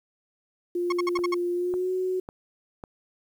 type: tone with pitch glide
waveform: sine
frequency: 351.3 to 370.5 Hz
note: F4 to F#4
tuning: +10 to +2 cents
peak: -24 dBFS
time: 0.75-2.2 s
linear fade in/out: 5 ms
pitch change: +92 cents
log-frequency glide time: 1.54-1.91 s
type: tone bursts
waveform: 30% pulse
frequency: 1090 Hz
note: C#6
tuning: 29 cents flat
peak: -22 dBFS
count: 6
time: 0.9-1.344 s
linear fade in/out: 5 ms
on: 24 ms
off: 60 ms
type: click train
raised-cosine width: 1 ms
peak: -24 dBFS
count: 4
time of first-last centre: 1.19-2.838 s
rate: 1.82 Hz
effects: low-pass 6000 Hz 12 dB/octave + 9-bit